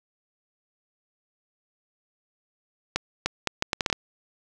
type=accelerating click train; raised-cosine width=0.2 ms; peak=-6 dBFS; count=9; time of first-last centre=2.96-3.928 s; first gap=300 ms; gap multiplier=0.71; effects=none